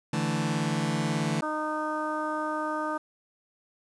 sawtooth chord, D suspended second, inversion none, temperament just, 146.83 / 165.19 / 220.2 Hz, D3 / E3 / A3, 0 / +4 / +2 cents, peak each -26 dBFS, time 0.13-1.41 s, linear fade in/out 5 ms
harmonic tone, 307.1 Hz, D#4, 23 cents flat, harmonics 1 / 2 / 3 / 4 / 5, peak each -34 / -34 / -34 / -33 / -38 dBFS, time 1.42-2.98 s, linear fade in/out 10 ms
effects resampled to 22050 Hz + 9-bit

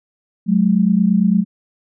sine tone pair together, 185 / 213.9 Hz, F#3 / A3, 0 / -49 cents, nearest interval minor third, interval 251 cents, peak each -14 dBFS, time 0.46-1.45 s, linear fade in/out 50 ms, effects none

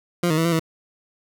20% pulse tone with pitch steps, 174.3 / 156.4 / 163.7 / 169.5 / 161.9 Hz, F3 / D#3 / E3 / E3 / E3, -3 / +9 / -12 / +49 / -31 cents, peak -13 dBFS, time 0.23-0.595 s, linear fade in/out 5 ms, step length 73 ms, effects none

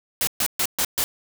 white noise bursts, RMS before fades -22 dBFS, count 5, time 0.21-1.04 s, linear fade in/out 0 ms, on 62 ms, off 130 ms, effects none

